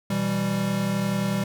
square chord, E minor, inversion second, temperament equal, 123.47 / 164.81 / 196 Hz, B2 / E3 / G3, 0 / 0 / 0 cents, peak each -31 / -31 / -25 dBFS, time 0.1-1.44 s, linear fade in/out 5 ms, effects none

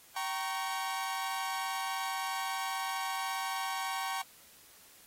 sawtooth chord, G diminished, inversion none, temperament equal with one note detuned, 771.9 / 932.3 / 1108.7 Hz, G5 / Bb5 / Db6, -27 / 0 / 0 cents, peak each -33 / -35 / -34 dBFS, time 0.16-4.22 s, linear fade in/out 5 ms, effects white hiss -58 dBFS RMS until 5.06 s + AAC 48 kbps

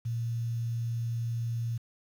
sine tone with quantisation, 116.54 Hz, A#2, in tune, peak -29 dBFS, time 0.05-1.78 s, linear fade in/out 10 ms, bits 9, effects none

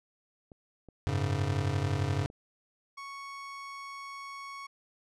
clicks, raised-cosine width 2 ms, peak -36 dBFS, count 6, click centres 0.518 / 0.887 / 1.441 / 1.525 / 1.751 / 2.301 s
square chord, F# suspended second, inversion none, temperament just, 92.5 / 104.06 / 138.75 Hz, F#2 / G#2 / C#3, 0 / +4 / +2 cents, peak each -33 dBFS, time 1.07-2.26 s, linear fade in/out 0 ms
30% pulse tone, 1108.7 Hz, C#6, in tune, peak -38 dBFS, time 2.97-4.67 s, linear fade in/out 10 ms
effects low-pass 7000 Hz 12 dB/octave

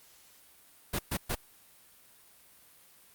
pink noise bursts, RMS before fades -31 dBFS, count 3, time 0.93-1.353 s, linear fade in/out 10 ms, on 61 ms, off 120 ms, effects white hiss -59 dBFS RMS until 3.14 s + Opus 48 kbps

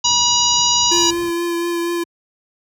harmonic tone, 966 Hz, B5, 39 cents flat, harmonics 1 / 3 / 4 / 5 / 6 / 7, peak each -20 / -20 / -20 / -20 / -20 / -20 dBFS, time 0.04-1.11 s, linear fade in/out 10 ms
brown noise, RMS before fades -34 dBFS, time 0.04-1.31 s, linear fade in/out 10 ms
square tone with vibrato, 342.5 Hz, F4, 34 cents flat, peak -19 dBFS, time 0.91-2.04 s, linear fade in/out 10 ms, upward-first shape triangle, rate 4.2 Hz, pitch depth 18 cents each way
effects high-pass 80 Hz 12 dB/octave

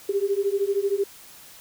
sine beating tone pair, 392 / 405 Hz, G4 / G#4, 0 / -43 cents, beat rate 13 Hz, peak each -24 dBFS, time 0.09-1.04 s, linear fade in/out 5 ms, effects white hiss -47 dBFS RMS until 1.6 s

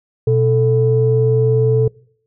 sine tone pair together, 123.08 / 440 Hz, B2 / A4, -5 / 0 cents, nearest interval octave + minor seventh, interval 2205 cents, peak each -13 dBFS, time 0.27-1.88 s, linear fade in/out 5 ms, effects noise-tail reverb RT60 0.6 s tail -24 dB re dry + tanh soft clip ceiling -3 dBFS

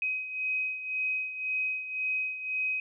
sine beating tone pair, 2524 / 2525.9 Hz, D#7 / D#7, +24 / +25 cents, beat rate 1.9 Hz, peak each -30 / -36 dBFS, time 0.02-2.8 s, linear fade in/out 2 ms, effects none

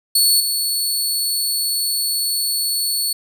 20% pulse tone with level steps, 4418 Hz, C#8, 7 cents flat, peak -6 / -12 dBFS, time 0.15-3.13 s, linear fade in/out 5 ms, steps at 0.4 s, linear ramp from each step 2 ms, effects none

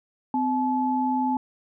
sine tone pair together, 256.6 / 861 Hz, C4 / A5, -34 / -38 cents, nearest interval octave + major sixth, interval 2096 cents, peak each -24 dBFS, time 0.34-1.37 s, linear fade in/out 2 ms, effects none

